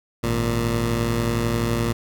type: tone pair together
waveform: 15% pulse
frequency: 52.61 / 116.54 Hz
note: G#1 / A#2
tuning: +23 / 0 cents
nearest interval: octave + major second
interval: 1377 cents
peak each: -20 / -15 dBFS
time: 0.23-1.93 s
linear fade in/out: 10 ms
effects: none